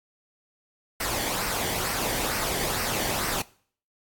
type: noise with flanger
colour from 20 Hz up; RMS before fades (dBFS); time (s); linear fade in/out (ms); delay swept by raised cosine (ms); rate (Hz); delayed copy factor
pink; -28; 1-3.42; 5; 0.28 to 0.78; 2.2; -0.5
effects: noise-tail reverb RT60 0.5 s tail -21 dB re dry + AAC 64 kbps